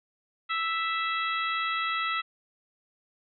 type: harmonic tone with a mistuned harmonic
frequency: 659.3 Hz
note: E5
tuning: in tune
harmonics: 2 / 3 / 4 / 5 / 6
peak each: -29 / -33 / -35 / -37 / -39 dBFS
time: 0.49-2.22 s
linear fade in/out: 20 ms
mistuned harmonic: 6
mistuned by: -31 cents
effects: none